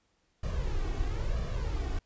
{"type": "noise with flanger", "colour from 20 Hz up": "brown", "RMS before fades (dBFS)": -31, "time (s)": [0.43, 1.99], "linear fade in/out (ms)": 5, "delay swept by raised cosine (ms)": [1.7, 2.7], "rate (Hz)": 1, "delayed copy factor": 0.65, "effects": ["pink hiss -73 dBFS RMS until 2.05 s", "resampled to 16000 Hz"]}